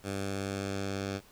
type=tone with low-pass filter sweep; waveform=10% pulse; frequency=98.2 Hz; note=G2; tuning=4 cents sharp; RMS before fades=-35 dBFS; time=0.03-1.21 s; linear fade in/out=50 ms; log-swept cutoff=10000 to 5900 Hz; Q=1.3; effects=pink hiss -58 dBFS RMS until 1.31 s